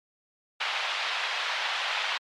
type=band-pass noise; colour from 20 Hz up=white; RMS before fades=-30 dBFS; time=0.6-2.18 s; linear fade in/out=10 ms; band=680 to 3600 Hz; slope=24 dB/octave; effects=MP3 64 kbps